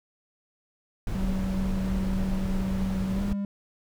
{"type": "noise", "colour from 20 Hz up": "brown", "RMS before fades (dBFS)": -30, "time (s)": [1.07, 3.33], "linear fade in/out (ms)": 2}
{"type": "tone with pitch glide", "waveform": "triangle", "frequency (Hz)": [190, 200.3], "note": ["F#3", "G3"], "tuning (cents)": [46, 38], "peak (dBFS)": -25, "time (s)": [1.15, 3.45], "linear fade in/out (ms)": 2, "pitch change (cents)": 92, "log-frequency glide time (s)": [3.13, 3.24]}
{"effects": []}